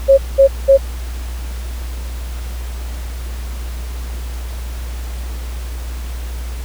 sine tone bursts, 545 Hz, C#5, 29 cents flat, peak -4 dBFS, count 3, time 0.08-0.777 s, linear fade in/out 20 ms, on 99 ms, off 200 ms, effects added 60 Hz sine -22 dBFS peak until 6.64 s + pink hiss -36 dBFS RMS until 6.64 s

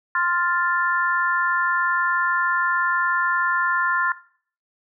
sine chord, F major, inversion second, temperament equal, 1046.5 / 1396.9 / 1760 Hz, C6 / F6 / A6, 0 / 0 / 0 cents, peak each -23 dBFS, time 0.15-4.12 s, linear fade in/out 2 ms, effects noise-tail reverb RT60 0.5 s tail -17 dB re dry

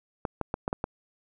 clicks, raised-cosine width 1 ms, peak -14 dBFS, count 6, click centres 0.252 / 0.413 / 0.541 / 0.679 / 0.729 / 0.841 s, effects none

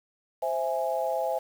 sine chord, C augmented, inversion none, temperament equal, 523.3 / 659.3 / 830.6 Hz, C5 / E5 / G#5, 0 / 0 / 0 cents, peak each -30 / -29 / -31 dBFS, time 0.42-1.39 s, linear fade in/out 10 ms, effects 8-bit

